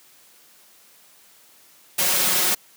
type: noise with comb filter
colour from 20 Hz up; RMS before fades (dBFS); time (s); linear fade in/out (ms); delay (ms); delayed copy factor
white; -20; 1.98-2.55; 10; 5.5; +0.95
effects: white hiss -53 dBFS RMS until 2.76 s + high-pass 150 Hz 12 dB/octave